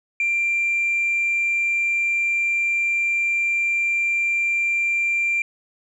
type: tone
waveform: sine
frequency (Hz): 2370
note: D7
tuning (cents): +15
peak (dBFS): -17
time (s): 0.2-5.42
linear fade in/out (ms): 2
effects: tanh soft clip ceiling -15 dBFS